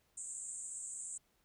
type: band-pass noise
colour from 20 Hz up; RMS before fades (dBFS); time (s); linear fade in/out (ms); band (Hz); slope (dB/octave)
white; -45; 0.17-1.18; 5; 7200 to 8600; 96
effects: pink hiss -75 dBFS RMS until 1.44 s